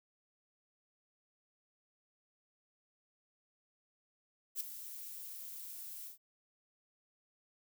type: noise with ADSR envelope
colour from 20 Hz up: violet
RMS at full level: -35 dBFS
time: 4.55-6.18 s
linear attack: 56 ms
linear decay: 4 ms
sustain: -12 dB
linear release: 120 ms
effects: none